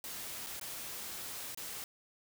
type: noise with dropouts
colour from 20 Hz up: white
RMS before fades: -43 dBFS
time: 0.04-1.84 s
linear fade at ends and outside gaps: 1 ms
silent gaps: 0.464-0.468 / 0.597-0.612 / 1.547-1.574 s
effects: none